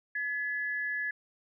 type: tone pair together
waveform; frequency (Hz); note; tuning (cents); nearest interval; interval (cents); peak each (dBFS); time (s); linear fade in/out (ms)
sine; 1704.5 / 1991; G#6 / B6; +45 / +14; minor third; 269; -31 / -38; 0.15-1.11; 5
effects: none